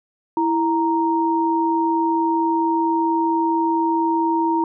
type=tone pair together; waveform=sine; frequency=329.6 / 932.2 Hz; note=E4 / A#5; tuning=0 / 0 cents; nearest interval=octave + tritone; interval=1800 cents; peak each=-19 dBFS; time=0.37-4.64 s; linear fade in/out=2 ms; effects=none

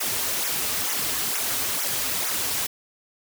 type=noise with flanger; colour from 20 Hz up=white; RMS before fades=-26 dBFS; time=0-2.67 s; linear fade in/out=10 ms; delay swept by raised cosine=0.22 to 6.02 ms; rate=2.2 Hz; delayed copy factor=-0.95; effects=none

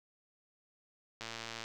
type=click train; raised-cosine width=0.2 ms; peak=-24 dBFS; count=50; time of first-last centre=1.21-1.64 s; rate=114 Hz; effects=none

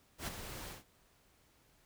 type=noise with ADSR envelope; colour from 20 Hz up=pink; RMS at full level=-38 dBFS; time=0.18-0.84 s; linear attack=92 ms; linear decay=20 ms; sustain=-8 dB; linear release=150 ms; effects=pink hiss -69 dBFS RMS until 1.85 s

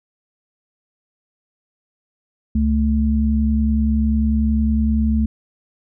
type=tone pair together; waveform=sine; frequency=69.5 / 219.4 Hz; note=C#2 / A3; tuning=+5 / -5 cents; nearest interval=octave + minor sixth; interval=1990 cents; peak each=-17 dBFS; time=2.55-5.26 s; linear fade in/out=5 ms; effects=none

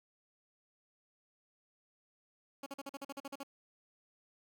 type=tone bursts; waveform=15% pulse; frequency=277.2 Hz; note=C#4; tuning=in tune; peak=-35 dBFS; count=11; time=2.63-3.433 s; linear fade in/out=5 ms; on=33 ms; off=44 ms; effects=none

